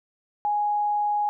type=tone; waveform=sine; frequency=830.6 Hz; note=G#5; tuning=in tune; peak=-21 dBFS; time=0.45-1.29 s; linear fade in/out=0 ms; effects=none